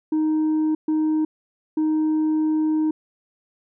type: tone bursts at uneven times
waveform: sine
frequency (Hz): 311.1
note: D#4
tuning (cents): 0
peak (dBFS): -15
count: 3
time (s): 0.12-0.75 / 0.88-1.25 / 1.77-2.91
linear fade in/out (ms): 5
effects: tanh soft clip ceiling -17 dBFS